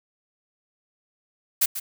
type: noise with echo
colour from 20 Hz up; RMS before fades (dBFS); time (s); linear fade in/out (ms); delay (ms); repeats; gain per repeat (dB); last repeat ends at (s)
blue; -19; 1.61-1.66; 10; 140; 1; -11; 1.8
effects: none